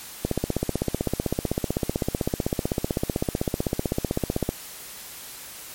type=click train; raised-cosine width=2 ms; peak=-9 dBFS; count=68; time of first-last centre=0.25-4.491 s; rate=15.8 Hz; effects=white hiss -40 dBFS RMS until 5.74 s + MP3 64 kbps